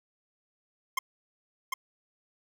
25% pulse tone with echo, 1059 Hz, C6, 21 cents sharp, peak -22 dBFS, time 0.97-0.99 s, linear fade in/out 5 ms, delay 750 ms, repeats 1, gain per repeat -3 dB, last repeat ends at 1.74 s, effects none

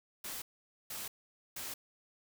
white noise bursts, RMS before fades -42 dBFS, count 3, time 0.24-1.74 s, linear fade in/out 5 ms, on 180 ms, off 480 ms, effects none

